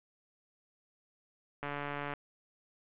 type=click train; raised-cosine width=0.5 ms; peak=-23 dBFS; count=74; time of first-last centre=1.63-2.137 s; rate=144 Hz; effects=resampled to 8000 Hz + 9-bit